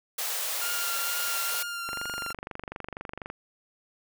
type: high-pass noise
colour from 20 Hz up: white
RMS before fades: -31 dBFS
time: 0.18-1.63 s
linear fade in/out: 5 ms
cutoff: 450 Hz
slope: 48 dB/octave
type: tone with vibrato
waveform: sawtooth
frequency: 1396.9 Hz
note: F6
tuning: in tune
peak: -29 dBFS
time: 0.61-2.33 s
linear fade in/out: 10 ms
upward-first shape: triangle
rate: 2.2 Hz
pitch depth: 25 cents each way
type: click train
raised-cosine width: 0.5 ms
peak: -21 dBFS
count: 35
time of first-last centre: 1.89-3.301 s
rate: 24.1 Hz
effects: none